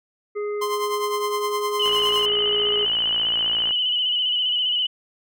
harmonic tone, 415.3 Hz, G#4, in tune, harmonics 1 / 3 / 5, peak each -24 / -37 / -41 dBFS, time 0.35-2.86 s, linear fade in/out 20 ms
45% pulse tone with tremolo, 1043 Hz, C6, 6 cents flat, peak -22 dBFS, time 0.61-2.26 s, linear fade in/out 10 ms, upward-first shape triangle, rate 9.8 Hz, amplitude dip 70%
sine tone with vibrato, 2981 Hz, F#7, 12 cents sharp, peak -19 dBFS, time 1.79-4.87 s, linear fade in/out 10 ms, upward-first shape square, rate 15 Hz, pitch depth 36 cents each way
click train, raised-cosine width 0.5 ms, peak -20 dBFS, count 106, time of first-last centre 1.86-3.709 s, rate 56.8 Hz
effects none

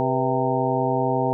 harmonic tone with a mistuned harmonic, 130.81 Hz, C3, in tune, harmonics 1 / 2 / 3 / 4 / 5 / 6 / 7, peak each -27 / -27 / -27 / -27 / -27 / -27 / -27 dBFS, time 0-1.33 s, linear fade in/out 0 ms, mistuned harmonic 4, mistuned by -110 cents, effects none

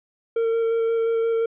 triangle tone with vibrato, 456.4 Hz, A#4, 37 cents flat, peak -17 dBFS, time 0.36-1.46 s, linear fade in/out 5 ms, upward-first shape square, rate 5.7 Hz, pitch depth 9 cents each way, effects resampled to 8000 Hz

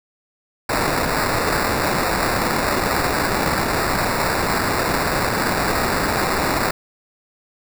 white noise with sample-and-hold, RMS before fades -20 dBFS, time 0.69-6.71 s, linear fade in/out 5 ms, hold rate 3150 Hz, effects none

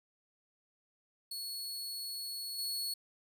sawtooth tone with level steps, 4374 Hz, C#8, 24 cents flat, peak -36 / -32 dBFS, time 1.31-2.94 s, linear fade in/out 5 ms, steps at 2.58 s, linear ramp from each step 10 ms, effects none

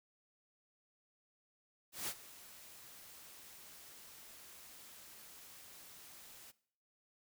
white noise with ADSR envelope, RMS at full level -39 dBFS, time 1.92-6.52 s, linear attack 160 ms, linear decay 60 ms, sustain -17 dB, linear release 20 ms, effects noise-tail reverb RT60 0.6 s tail -20 dB re dry

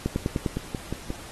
two click trains, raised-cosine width 3 ms, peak -15 / -11 dBFS, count 4 / 5, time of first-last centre 0.57-1.104 / 0.06-0.462 s, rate 5.62 / 9.95 Hz, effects pink hiss -43 dBFS RMS until 1.31 s + AAC 32 kbps

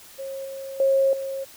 sine tone with level steps, 541 Hz, C#5, 42 cents flat, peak -30 / -32 / -16 / -27 dBFS, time 0.18-1.45 s, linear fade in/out 20 ms, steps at 0.45 / 0.8 / 1.13 s, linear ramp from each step 2 ms, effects white hiss -47 dBFS RMS until 1.56 s

